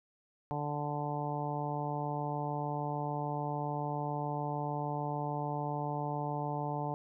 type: harmonic tone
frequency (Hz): 146.83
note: D3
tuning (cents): 0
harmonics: 1 / 2 / 3 / 4 / 5 / 6 / 7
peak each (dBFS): -37 / -42 / -43 / -43 / -40 / -39 / -47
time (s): 0.51-6.94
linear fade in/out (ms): 0
effects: none